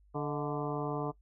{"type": "harmonic tone with a mistuned harmonic", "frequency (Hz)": 146.3, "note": "D3", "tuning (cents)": -6, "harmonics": [1, 2, 3, 4, 5, 6, 7, 8], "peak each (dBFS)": [-37, -38, -37, -43, -41, -45, -43, -45], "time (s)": [0.14, 1.12], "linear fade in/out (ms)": 20, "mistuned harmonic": 4, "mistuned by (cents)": 94, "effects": ["noise-tail reverb RT60 0.1 s tail -20 dB re dry", "added 50 Hz sine -60 dBFS peak until 1.21 s"]}